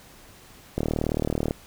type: click train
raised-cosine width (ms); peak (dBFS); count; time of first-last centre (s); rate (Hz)
2; -11; 29; 0.78-1.509; 38.4
effects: pink hiss -50 dBFS RMS until 1.66 s